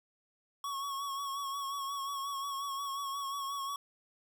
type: tone with vibrato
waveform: square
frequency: 1108.7 Hz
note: C#6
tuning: in tune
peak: -36 dBFS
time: 0.64-3.76 s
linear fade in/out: 2 ms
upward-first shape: sine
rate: 5.6 Hz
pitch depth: 38 cents each way
effects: none